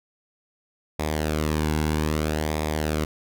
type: tone with flanger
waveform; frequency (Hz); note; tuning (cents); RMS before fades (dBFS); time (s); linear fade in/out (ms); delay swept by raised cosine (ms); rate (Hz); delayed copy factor
sawtooth; 77; D#2; -17; -25; 0.99-3.05; 5; 0.68 to 1.65; 0.62; -0.6
effects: none